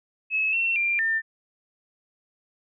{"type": "tone with pitch steps", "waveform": "sine", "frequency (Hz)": [2584, 2709, 2382, 1799], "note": ["E7", "E7", "D7", "A6"], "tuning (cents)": [-35, 47, 24, 38], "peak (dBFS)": -21, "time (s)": [0.3, 1.22], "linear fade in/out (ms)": 50, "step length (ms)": 230, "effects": []}